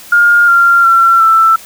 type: tone with pitch steps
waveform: sine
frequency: 1415 / 1385.9 / 1357.4 / 1329.4 Hz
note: F6 / F6 / F6 / E6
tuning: +22 / -14 / -50 / +14 cents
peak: -4 dBFS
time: 0.12-1.56 s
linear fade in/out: 5 ms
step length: 360 ms
effects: white hiss -34 dBFS RMS until 1.65 s